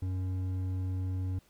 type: tone with hard clipping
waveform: triangle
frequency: 92.9 Hz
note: F#2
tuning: 7 cents sharp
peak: -32 dBFS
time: 0.02-1.39 s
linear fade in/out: 5 ms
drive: 10 dB
effects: pink hiss -66 dBFS RMS until 1.49 s